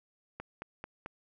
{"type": "click train", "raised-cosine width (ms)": 0.5, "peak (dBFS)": -25, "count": 4, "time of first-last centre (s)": [0.4, 1.061], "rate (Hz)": 4.54, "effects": []}